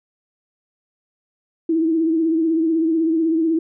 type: tone with vibrato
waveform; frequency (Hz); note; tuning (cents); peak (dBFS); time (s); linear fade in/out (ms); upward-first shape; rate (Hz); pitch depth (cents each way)
sine; 324.4; E4; -28; -15; 1.69-3.59; 5; triangle; 16; 64
effects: none